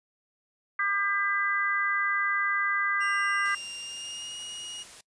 harmonic tone, 400 Hz, G4, 35 cents sharp, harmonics 3 / 4 / 5, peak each -29 / -29 / -29 dBFS, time 0.79-3.55 s, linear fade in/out 5 ms
sawtooth tone with pitch glide, 2794 to 2878 Hz, F7 to F#7, 0 to -49 cents, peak -33 dBFS, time 3-4.84 s, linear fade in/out 20 ms, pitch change +51 cents, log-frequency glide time 3.78-4.39 s
white noise, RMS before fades -47 dBFS, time 3.45-5.01 s, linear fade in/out 5 ms
effects noise-tail reverb RT60 0.1 s tail -22 dB re dry + resampled to 22050 Hz

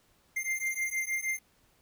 square beating tone pair, 2097 / 2103.4 Hz, C7 / C7, +3 / +9 cents, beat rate 6.4 Hz, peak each -34 / -34 dBFS, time 0.36-1.39 s, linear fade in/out 10 ms, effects pink hiss -67 dBFS RMS until 1.81 s

